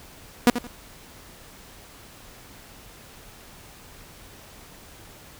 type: tone with echo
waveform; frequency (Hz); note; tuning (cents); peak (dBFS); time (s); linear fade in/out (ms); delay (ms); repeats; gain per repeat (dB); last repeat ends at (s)
sawtooth; 241.9; B3; -36; -8; 0.47-0.5; 0; 85; 2; -12; 0.67
effects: pink hiss -47 dBFS RMS until 5.39 s